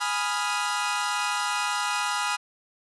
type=chord; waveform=sawtooth; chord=F half-diminished seventh; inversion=first; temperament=equal; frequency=830.6 / 987.8 / 1244.5 / 1396.9 Hz; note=Ab5 / Cb6 / Eb6 / F6; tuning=0 / 0 / 0 / 0 cents; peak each=-27 dBFS; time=0-2.37 s; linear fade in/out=20 ms; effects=resampled to 24000 Hz